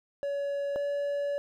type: tone pair in turn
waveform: triangle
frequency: 565 / 570.9 Hz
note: C#5 / D5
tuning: +33 / -49 cents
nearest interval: unison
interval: 18 cents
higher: second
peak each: -27 / -26 dBFS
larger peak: second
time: 0.23-0.76 / 0.76-1.38 s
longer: second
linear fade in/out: 0 ms
effects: none

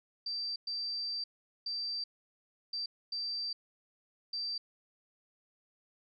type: tone bursts at uneven times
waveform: sine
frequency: 4677 Hz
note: D8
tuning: 8 cents flat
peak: -34 dBFS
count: 6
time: 0.26-0.56 / 0.67-1.24 / 1.66-2.04 / 2.73-2.86 / 3.12-3.53 / 4.33-4.58 s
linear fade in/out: 5 ms
effects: none

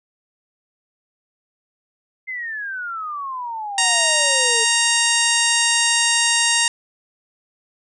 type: exponential sweep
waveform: sine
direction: down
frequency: 2093 to 440 Hz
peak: -25 dBFS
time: 2.27-4.65 s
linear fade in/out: 20 ms
type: harmonic tone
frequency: 932.3 Hz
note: A#5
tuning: in tune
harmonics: 1 / 2 / 3 / 4 / 5 / 6 / 7 / 8 / 9 / 10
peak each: -26 / -22 / -22 / -24 / -26 / -25 / -26 / -24 / -25 / -27 dBFS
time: 3.78-6.68 s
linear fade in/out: 2 ms
effects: none

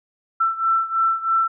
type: beating tone pair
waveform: sine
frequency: 1336 / 1339.1 Hz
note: E6 / E6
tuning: +23 / +27 cents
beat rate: 3.1 Hz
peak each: -19 / -22 dBFS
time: 0.4-1.48 s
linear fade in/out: 10 ms
effects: none

